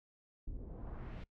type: noise with low-pass filter sweep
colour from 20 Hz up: brown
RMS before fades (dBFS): -45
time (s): 0.47-1.24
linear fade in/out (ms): 5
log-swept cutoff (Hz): 250 to 3700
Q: 1.2
effects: noise-tail reverb RT60 0.1 s tail -23 dB re dry